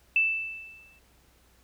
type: tone with exponential decay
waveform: sine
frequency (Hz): 2646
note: E7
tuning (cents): +6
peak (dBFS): -18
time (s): 0.16-0.99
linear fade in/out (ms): 2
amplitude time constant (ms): 180
effects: added 60 Hz sine -63 dBFS peak until 1.63 s + pink hiss -63 dBFS RMS until 1.63 s